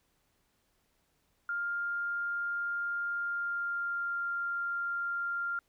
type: tone with pitch glide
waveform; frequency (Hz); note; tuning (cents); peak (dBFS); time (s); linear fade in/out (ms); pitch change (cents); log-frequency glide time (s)
sine; 1402 to 1393.1; F6 to F6; +6 to -5; -31; 1.49-5.59; 2; -11; 3.13-4.23
effects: pink hiss -74 dBFS RMS until 5.68 s